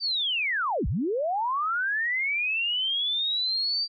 sine linear two-way sweep, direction down then up, 4699 to 43.65 to 4699 Hz, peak -24 dBFS, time 0-3.88 s, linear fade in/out 50 ms, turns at 0.87 s, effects none

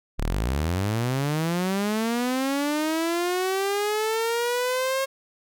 sawtooth linear sweep, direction up, 30.87 to 542 Hz, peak -19 dBFS, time 0.18-5.06 s, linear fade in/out 20 ms, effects none

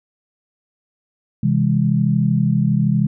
sine chord, C augmented, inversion none, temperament just, 130.81 / 163.52 / 204.4 Hz, C3 / E3 / G#3, 0 / -14 / -27 cents, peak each -18 dBFS, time 1.43-3.07 s, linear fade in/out 5 ms, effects none

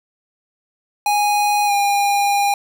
square tone with pitch glide, 827 to 808.1 Hz, G#5 to G#5, -8 to -48 cents, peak -15 dBFS, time 1.06-2.54 s, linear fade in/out 2 ms, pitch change -40 cents, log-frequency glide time 1.66-1.72 s, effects 9-bit

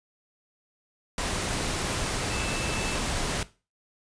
sine tone in noise, 2637 Hz, E7, in tune, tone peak -37 dBFS, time 2.3-2.96 s, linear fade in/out 2 ms, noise pink, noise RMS -29 dBFS, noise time 1.18-3.43 s, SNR -11 dB, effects noise-tail reverb RT60 0.3 s tail -17 dB re dry + resampled to 22050 Hz

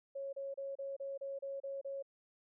sine tone bursts, 550 Hz, C#5, 14 cents flat, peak -39 dBFS, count 9, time 0.15-2.026 s, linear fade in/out 10 ms, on 180 ms, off 32 ms, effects none

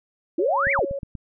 sine exponential two-way sweep, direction up then down, 311.1 to 2381 to 311.1 Hz, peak -19 dBFS, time 0.38-0.85 s, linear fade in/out 5 ms, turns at 0.72 s
sine tone, 554.4 Hz, C#5, in tune, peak -26 dBFS, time 0.39-0.99 s, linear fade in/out 5 ms
click train, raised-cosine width 5 ms, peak -21 dBFS, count 5, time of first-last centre 0.67-1.153 s, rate 8.29 Hz
effects none

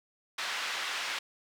pink band-pass noise, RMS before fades -35 dBFS, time 0.38-1.19 s, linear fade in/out 5 ms, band 1300 to 4200 Hz, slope 12 dB/octave, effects none

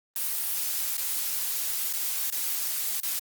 blue noise with dropouts, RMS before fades -29 dBFS, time 0.16-3.19 s, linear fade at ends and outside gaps 1 ms, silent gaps 0.969-0.979 / 1.928-1.936 / 2.302-2.324 / 3.002-3.032 s, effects Opus 32 kbps

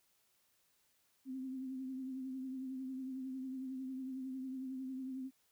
sine tone with vibrato, 261.6 Hz, C4, in tune, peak -40 dBFS, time 1.25-5.31 s, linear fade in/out 50 ms, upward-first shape triangle, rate 11 Hz, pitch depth 45 cents each way, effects white hiss -75 dBFS RMS until 5.51 s

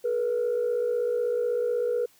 sine tone pair together, 427.6 / 483.7 Hz, A4 / B4, -49 / -36 cents, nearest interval major second, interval 213 cents, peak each -29 / -23 dBFS, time 0.04-2.06 s, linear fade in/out 10 ms, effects tanh soft clip ceiling -19 dBFS + white hiss -60 dBFS RMS until 2.19 s

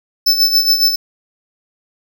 square tone with tremolo, 5274 Hz, E8, in tune, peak -8 dBFS, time 0.26-0.96 s, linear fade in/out 10 ms, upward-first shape sine, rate 7.2 Hz, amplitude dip 65%, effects none

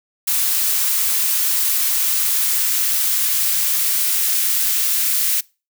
blue noise with high-pass filter sweep, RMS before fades -18 dBFS, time 0.27-5.41 s, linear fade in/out 10 ms, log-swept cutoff 860 to 1500 Hz, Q 0.88, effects noise-tail reverb RT60 0.3 s tail -24 dB re dry

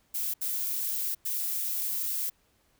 violet noise bursts at uneven times, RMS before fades -31 dBFS, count 3, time 0.14-0.34 / 0.41-1.15 / 1.25-2.3 s, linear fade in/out 10 ms, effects pink hiss -68 dBFS RMS until 2.79 s

